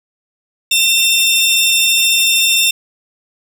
sawtooth tone pair together, 2705 / 3611 Hz, E7 / A7, +44 / +44 cents, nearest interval perfect fourth, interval 500 cents, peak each -10 dBFS, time 0.71-2.71 s, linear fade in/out 5 ms, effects none

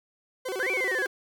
40% pulse tone with vibrato, 440 Hz, A4, in tune, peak -29 dBFS, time 0.45-1.07 s, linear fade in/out 10 ms, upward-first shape square, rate 14 Hz, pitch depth 270 cents each way
sine exponential two-way sweep, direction up then down, 1480 to 2380 to 1591 Hz, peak -26 dBFS, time 0.6-1.06 s, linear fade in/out 0 ms, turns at 0.7 s
effects none

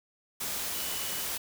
sine tone in noise, 2960 Hz, F#7, in tune, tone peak -43 dBFS, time 0.74-1.24 s, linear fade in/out 10 ms, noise white, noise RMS -34 dBFS, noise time 0.4-1.38 s, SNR -12 dB, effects none

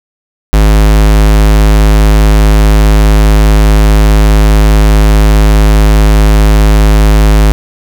square tone, 52.4 Hz, G#1, 16 cents sharp, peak -3 dBFS, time 0.53-7.52 s, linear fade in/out 0 ms, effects none

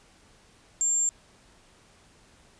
sine tone, 7360 Hz, A#8, 23 cents flat, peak -22 dBFS, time 0.81-1.09 s, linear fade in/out 0 ms, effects pink hiss -58 dBFS RMS until 2.59 s + resampled to 22050 Hz

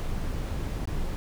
brown noise with dropouts, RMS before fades -30 dBFS, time 0-1.16 s, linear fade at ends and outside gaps 0 ms, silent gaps 0.855-0.874 s, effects none

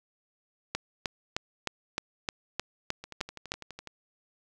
two click trains, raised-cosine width 0.2 ms, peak -12 / -24 dBFS, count 10 / 11, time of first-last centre 0.75-3.519 / 3.04-3.873 s, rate 3.25 / 12 Hz, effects none

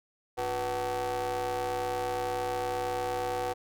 35% pulse ring-modulated tone, 130.6 Hz, C3, 3 cents flat, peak -25 dBFS, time 0.37-3.54 s, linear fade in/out 20 ms, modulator 622 Hz, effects none

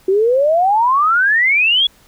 sine exponential sweep, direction up, 370 to 3421 Hz, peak -10 dBFS, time 0.08-1.87 s, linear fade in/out 5 ms, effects pink hiss -50 dBFS RMS until 2.07 s

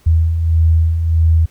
sine beating tone pair, 80.1 / 81.7 Hz, E2 / E2, -49 / -15 cents, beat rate 1.6 Hz, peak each -19 / -10 dBFS, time 0.06-1.46 s, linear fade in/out 10 ms, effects pink hiss -52 dBFS RMS until 1.5 s

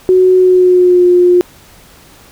sine tone with pitch glide, 370 to 356.2 Hz, F#4 to F4, 0 to +34 cents, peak -4 dBFS, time 0.09-1.41 s, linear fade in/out 0 ms, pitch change -66 cents, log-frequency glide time 0.36-1.06 s, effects pink hiss -41 dBFS RMS until 2.31 s

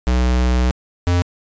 square tone pair in turn, 62 / 88.14 Hz, B1 / F2, +7 / +16 cents, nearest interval tritone, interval 609 cents, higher second, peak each -14 dBFS, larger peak neither, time 0.07-0.71 / 1.07-1.22 s, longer first, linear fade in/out 0 ms, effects resampled to 16000 Hz

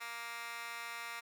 15% pulse tone with high-pass filter, 233.7 Hz, A#3, 5 cents sharp, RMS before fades -44 dBFS, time 0-1.21 s, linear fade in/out 20 ms, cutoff 1500 Hz, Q 4.6, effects none

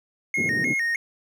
triangle tone with vibrato, 2000 Hz, B6, 21 cents sharp, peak -20 dBFS, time 0.34-0.96 s, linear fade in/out 2 ms, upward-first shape square, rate 3.3 Hz, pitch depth 130 cents each way
white band-pass noise, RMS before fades -30 dBFS, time 0.37-0.74 s, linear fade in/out 10 ms, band 120 to 360 Hz, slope 24 dB/octave
effects none

